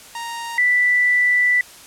sawtooth / sine tone pair in turn, 932.3 / 1975.5 Hz, A#5 / B6, 0 / 0 cents, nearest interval octave + minor second, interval 1300 cents, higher second, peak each -23 / -13 dBFS, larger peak second, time 0.15-0.58 / 0.58-1.61 s, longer second, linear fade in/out 2 ms, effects white hiss -42 dBFS RMS until 1.86 s + low-pass 11000 Hz 12 dB/octave

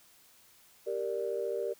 sine chord, G minor, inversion none, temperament equal, 392 / 466.2 / 587.3 Hz, G4 / Bb4 / D5, 0 / 0 / 0 cents, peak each -35 / -34 / -36 dBFS, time 0.86-1.74 s, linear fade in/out 20 ms, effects tanh soft clip ceiling -21 dBFS + white hiss -61 dBFS RMS until 1.79 s

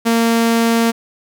sawtooth tone, 230 Hz, A#3, 23 cents flat, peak -8 dBFS, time 0.05-0.92 s, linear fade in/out 20 ms, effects none

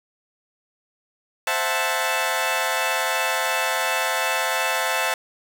15% pulse chord, F# half-diminished seventh, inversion second, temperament equal, 523.3 / 659.3 / 740 / 880 Hz, C5 / E5 / F#5 / A5, 0 / 0 / 0 / 0 cents, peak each -21 / -20 / -22 / -19 dBFS, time 1.47-5.14 s, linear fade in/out 2 ms, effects 8-bit

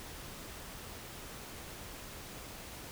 silence, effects pink hiss -47 dBFS RMS until 2.91 s

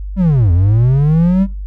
triangle linear two-way sweep, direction down then up, 199.3 to 82.7 to 199.3 Hz, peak -6 dBFS, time 0.16-1.47 s, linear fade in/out 50 ms, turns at 0.52 s, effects noise-tail reverb RT60 0.3 s tail -21 dB re dry + added 49 Hz sine -21 dBFS peak until 1.66 s

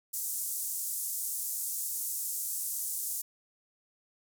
white band-pass noise, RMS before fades -35 dBFS, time 0.13-3.22 s, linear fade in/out 10 ms, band 6900 to 15000 Hz, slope 24 dB/octave, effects none

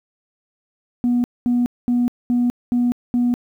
sine tone bursts, 243.1 Hz, B3, 27 cents flat, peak -13 dBFS, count 6, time 1.04-3.34 s, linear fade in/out 0 ms, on 200 ms, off 220 ms, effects tanh soft clip ceiling -12 dBFS + 9-bit

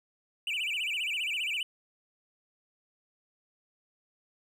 triangle tone with vibrato, 2637 Hz, E7, in tune, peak -28 dBFS, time 0.47-1.63 s, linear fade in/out 2 ms, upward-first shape sine, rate 15 Hz, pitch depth 240 cents each way, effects none

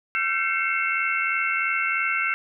sine tone cluster, 1355 / 1549 / 2131 / 2214 / 2683 Hz, E6 / G6 / C7 / C#7 / E7, +47 / -21 / +31 / -3 / +30 cents, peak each -28 dBFS, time 0.15-2.34 s, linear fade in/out 0 ms, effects none

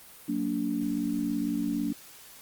sine chord, Gb augmented, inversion none, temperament just, 185 / 231.2 / 289.1 Hz, Gb3 / Bb3 / D4, 0 / -14 / -27 cents, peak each -35 / -31 / -29 dBFS, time 0.28-1.93 s, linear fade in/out 10 ms, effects white hiss -50 dBFS RMS until 2.41 s + Opus 32 kbps

